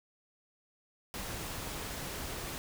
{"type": "noise", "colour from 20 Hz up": "pink", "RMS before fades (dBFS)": -40, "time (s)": [1.14, 2.58], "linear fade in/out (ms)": 0, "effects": []}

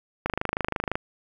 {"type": "click train", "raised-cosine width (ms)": 0.5, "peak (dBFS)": -10, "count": 19, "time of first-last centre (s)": [0.26, 0.955], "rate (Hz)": 25.9, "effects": ["8-bit"]}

